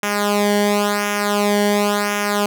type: tone with flanger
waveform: sawtooth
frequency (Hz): 205.5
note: G#3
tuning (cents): -18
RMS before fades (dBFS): -18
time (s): 0.03-2.46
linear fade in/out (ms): 2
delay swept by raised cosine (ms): 0.23 to 0.79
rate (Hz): 0.94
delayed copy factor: -0.8
effects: none